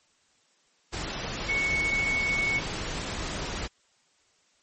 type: tone in noise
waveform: sine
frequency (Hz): 2217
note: C#7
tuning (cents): 0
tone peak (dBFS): -24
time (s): 1.48-2.6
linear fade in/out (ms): 20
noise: pink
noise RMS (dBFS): -33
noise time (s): 0.92-3.68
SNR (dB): +6
effects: white hiss -66 dBFS RMS until 4.62 s + MP3 32 kbps